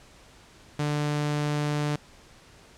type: tone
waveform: sawtooth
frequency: 148 Hz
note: D3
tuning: 14 cents sharp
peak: -21 dBFS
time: 0.79-1.96 s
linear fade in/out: 5 ms
effects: pink hiss -53 dBFS RMS until 2.77 s + low-pass 8000 Hz 12 dB/octave